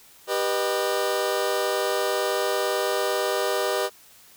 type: chord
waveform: sawtooth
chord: G augmented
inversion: none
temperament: just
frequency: 392 / 490 / 612.5 Hz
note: G4 / B4 / D#5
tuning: 0 / -14 / -27 cents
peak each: -23 dBFS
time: 0.27-3.9 s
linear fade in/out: 50 ms
effects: white hiss -52 dBFS RMS until 4.36 s